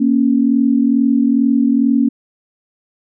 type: tone pair together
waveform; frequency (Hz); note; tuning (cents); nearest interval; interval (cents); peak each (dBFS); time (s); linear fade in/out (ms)
sine; 234.9 / 277.2; A#3 / C#4; +13 / 0; minor third; 287; -13; 0-2.09; 10
effects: none